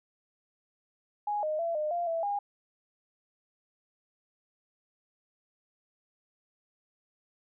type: tone with pitch steps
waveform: sine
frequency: 830 / 616 / 673 / 608 / 694 / 662 / 812 Hz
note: G#5 / D#5 / E5 / D#5 / F5 / E5 / G#5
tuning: -1 / -17 / +36 / -40 / -11 / +7 / -39 cents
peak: -28 dBFS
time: 1.27-2.39 s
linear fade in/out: 5 ms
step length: 160 ms
effects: none